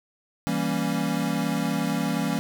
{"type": "chord", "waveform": "square", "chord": "E diminished seventh", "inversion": "none", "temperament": "equal", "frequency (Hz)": [164.81, 196, 233.1, 277.2], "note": ["E3", "G3", "Bb3", "Db4"], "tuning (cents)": [0, 0, 0, 0], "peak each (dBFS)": -30, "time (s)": [0.47, 2.39], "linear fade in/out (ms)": 0, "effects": []}